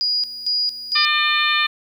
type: tone with tremolo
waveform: sine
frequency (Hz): 4891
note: D#8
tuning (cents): -31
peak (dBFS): -17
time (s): 0.01-1.05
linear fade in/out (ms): 0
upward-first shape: square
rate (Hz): 2.2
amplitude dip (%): 75
type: harmonic tone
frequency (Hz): 601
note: D5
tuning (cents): +40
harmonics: 2 / 3 / 4 / 5 / 6 / 7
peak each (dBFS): -22 / -22 / -21 / -26 / -22 / -27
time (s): 0.95-1.67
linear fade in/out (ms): 10
effects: 8-bit